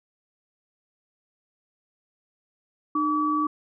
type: tone pair together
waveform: sine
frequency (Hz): 303.5 / 1146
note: D#4 / D6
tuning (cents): -43 / -43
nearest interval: octave + major seventh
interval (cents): 2300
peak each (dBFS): -25 / -23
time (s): 2.95-3.47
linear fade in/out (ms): 5
effects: none